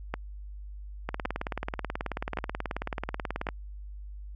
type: two click trains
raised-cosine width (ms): 0.5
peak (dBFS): -15 / -16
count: 4 / 45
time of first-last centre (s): 0.14-3.488 / 1.09-3.468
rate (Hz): 0.896 / 18.5
effects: added 50 Hz sine -39 dBFS peak until 4.35 s